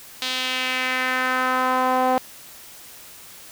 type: tone with band-pass filter sweep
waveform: sawtooth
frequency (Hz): 256.4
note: C4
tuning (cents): -35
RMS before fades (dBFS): -22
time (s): 0.22-2.18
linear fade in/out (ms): 0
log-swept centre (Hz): 3800 to 740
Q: 2.1
effects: white hiss -43 dBFS RMS until 3.51 s